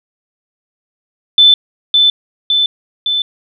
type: tone with echo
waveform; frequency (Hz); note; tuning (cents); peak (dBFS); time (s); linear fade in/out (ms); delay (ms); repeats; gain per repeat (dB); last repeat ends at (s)
sine; 3520; A7; 0; -3; 1.38-1.54; 2; 560; 3; -3; 3.22
effects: none